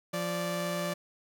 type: tone pair together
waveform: sawtooth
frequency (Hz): 173.92 / 585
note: F3 / D5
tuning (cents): -7 / -7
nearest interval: octave + major sixth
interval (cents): 2100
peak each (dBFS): -30 / -29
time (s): 0.13-0.94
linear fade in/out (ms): 10
effects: none